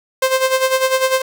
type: tone with tremolo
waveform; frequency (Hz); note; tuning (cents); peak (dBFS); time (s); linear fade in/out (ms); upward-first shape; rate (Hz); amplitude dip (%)
sawtooth; 523.3; C5; 0; -7; 0.22-1.22; 5; sine; 10; 70
effects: none